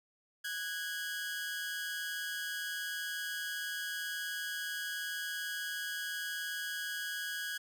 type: tone pair together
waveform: sawtooth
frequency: 1486 / 1646.9 Hz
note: F#6 / G#6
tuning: +7 / -15 cents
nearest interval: major second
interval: 178 cents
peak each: -39 / -34 dBFS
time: 0.44-7.58 s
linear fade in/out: 10 ms
effects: none